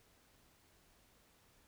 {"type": "silence", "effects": ["pink hiss -69 dBFS RMS until 1.67 s"]}